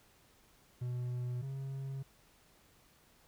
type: tone pair in turn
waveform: triangle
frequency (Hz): 123.47 / 135.52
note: B2 / C#3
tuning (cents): 0 / -39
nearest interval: major second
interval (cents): 161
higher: second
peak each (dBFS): -33 / -36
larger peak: first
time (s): 0.81-1.42 / 1.42-2.03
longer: neither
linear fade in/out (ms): 10
effects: pink hiss -66 dBFS RMS until 3.27 s